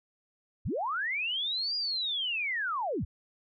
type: linear two-way sweep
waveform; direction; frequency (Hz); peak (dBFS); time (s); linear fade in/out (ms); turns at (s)
sine; up then down; 39.09 to 4890 to 39.09; -29; 0.65-3.05; 10; 1.76
effects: none